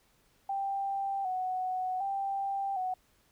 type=tone with vibrato; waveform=sine; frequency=764 Hz; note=G5; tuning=45 cents flat; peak=-30 dBFS; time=0.49-2.94 s; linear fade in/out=5 ms; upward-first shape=square; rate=0.66 Hz; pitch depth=52 cents each way; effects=pink hiss -68 dBFS RMS until 3.31 s

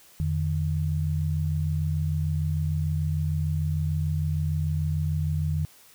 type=tone pair together; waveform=sine; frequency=85.73 / 152.4 Hz; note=F2 / D#3; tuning=-32 / -36 cents; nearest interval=minor seventh; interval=996 cents; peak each=-26 dBFS; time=0.2-5.65 s; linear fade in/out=0 ms; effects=white hiss -54 dBFS RMS until 5.94 s

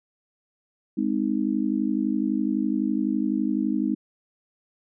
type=chord; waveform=sine; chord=Ab major; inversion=none; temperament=just; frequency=207.7 / 259.6 / 311.5 Hz; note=Ab3 / C4 / Eb4; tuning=0 / -13 / +2 cents; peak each=-26 dBFS; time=0.97-3.95 s; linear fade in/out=10 ms; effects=none

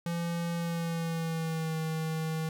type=tone with pitch glide; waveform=square; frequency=170 to 159.53 Hz; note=F3 to D#3; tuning=-46 to +44 cents; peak=-31 dBFS; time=0.06-2.49 s; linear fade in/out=2 ms; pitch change=-110 cents; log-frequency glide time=0.56-1.77 s; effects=12-bit

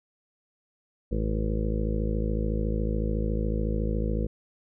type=harmonic tone; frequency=53.9 Hz; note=A1; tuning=35 cents flat; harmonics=1 / 2 / 3 / 4 / 6 / 7 / 8 / 9 / 10; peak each=-27 / -33 / -34 / -33 / -37 / -40 / -40 / -36 / -43 dBFS; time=1.11-4.27 s; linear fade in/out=10 ms; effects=none

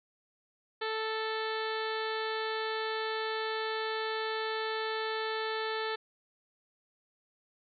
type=harmonic tone; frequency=440 Hz; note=A4; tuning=in tune; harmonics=1 / 2 / 3 / 4 / 5 / 6 / 7 / 8 / 9 / 10; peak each=-35 / -39 / -40 / -39 / -46 / -48 / -47 / -45 / -46 / -48 dBFS; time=0.81-5.96 s; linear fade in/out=10 ms; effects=none

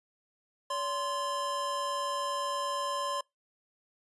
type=tone pair together; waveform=square; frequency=570 / 1041.8 Hz; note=C#5 / C6; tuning=+48 / -8 cents; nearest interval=minor seventh; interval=1044 cents; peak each=-37 / -33 dBFS; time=0.7-3.21 s; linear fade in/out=5 ms; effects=noise-tail reverb RT60 0.2 s tail -26 dB re dry + resampled to 24000 Hz

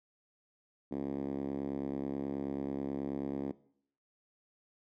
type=tone with band-pass filter; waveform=5% pulse; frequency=69.3 Hz; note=C#2; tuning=in tune; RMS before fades=-37 dBFS; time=0.91-3.52 s; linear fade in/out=10 ms; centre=270 Hz; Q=2.2; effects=noise-tail reverb RT60 0.6 s tail -18 dB re dry

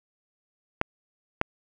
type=clicks; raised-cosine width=0.5 ms; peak=-7 dBFS; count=2; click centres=0.814 / 1.414 s; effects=none

